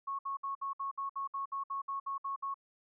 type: tone bursts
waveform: sine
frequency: 1100 Hz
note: C#6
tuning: 14 cents flat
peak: -34 dBFS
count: 14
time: 0.07-2.543 s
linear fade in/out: 10 ms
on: 120 ms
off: 61 ms
effects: none